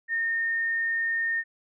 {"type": "tone", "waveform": "sine", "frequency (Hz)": 1830, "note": "A#6", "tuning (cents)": -32, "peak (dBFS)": -24, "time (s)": [0.08, 1.44], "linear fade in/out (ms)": 50, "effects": []}